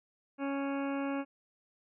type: harmonic tone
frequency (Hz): 277.2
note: C#4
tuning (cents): 0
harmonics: 1 / 2 / 3 / 4 / 5 / 6 / 8 / 9 / 10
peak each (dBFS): -33 / -39 / -43 / -45 / -47 / -49 / -51 / -52 / -53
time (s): 0.38-1.25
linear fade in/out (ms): 50
effects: none